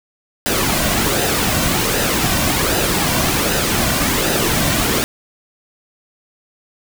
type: noise with flanger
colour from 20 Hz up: pink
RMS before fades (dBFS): -17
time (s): 0.46-5.04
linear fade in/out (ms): 0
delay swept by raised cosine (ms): 0.89 to 2.39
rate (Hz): 1.3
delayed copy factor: -0.5
effects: none